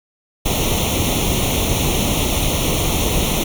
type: noise with comb filter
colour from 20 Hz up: pink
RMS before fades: -18 dBFS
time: 0.45-3.44 s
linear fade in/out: 10 ms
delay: 0.31 ms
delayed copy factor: +0.85
effects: none